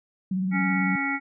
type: tone with vibrato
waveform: sine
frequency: 187.2 Hz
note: F#3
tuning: 20 cents sharp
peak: -23 dBFS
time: 0.31-0.96 s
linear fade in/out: 5 ms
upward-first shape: square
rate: 18 Hz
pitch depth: 41 cents each way
type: harmonic tone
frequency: 277.2 Hz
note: C#4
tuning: in tune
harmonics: 1 / 3 / 5 / 7 / 8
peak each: -29 / -33 / -32 / -30 / -29 dBFS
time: 0.51-1.2 s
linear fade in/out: 50 ms
effects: none